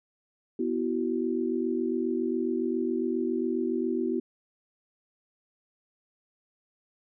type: chord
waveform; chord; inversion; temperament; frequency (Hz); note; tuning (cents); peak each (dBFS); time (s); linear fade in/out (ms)
sine; B suspended fourth; none; equal with one note detuned; 246.9 / 329.6 / 376.9; B3 / E4 / F#4; 0 / 0 / +32; -30; 0.59-4.2; 5
effects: none